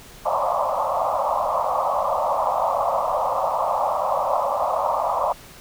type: band-pass noise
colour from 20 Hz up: pink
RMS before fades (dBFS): -22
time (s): 0.25-5.33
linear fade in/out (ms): 10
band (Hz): 540 to 1200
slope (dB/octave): 96
effects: pink hiss -44 dBFS RMS until 5.6 s